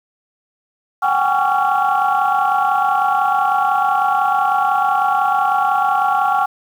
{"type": "tone cluster", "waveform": "sine", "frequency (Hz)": [748, 794, 824, 1124, 1376], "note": ["F#5", "G5", "G#5", "C#6", "F6"], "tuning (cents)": [19, 22, -14, 24, -26], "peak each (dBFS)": -19, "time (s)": [1.02, 6.46], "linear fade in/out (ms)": 10, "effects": ["tanh soft clip ceiling -6 dBFS", "7-bit"]}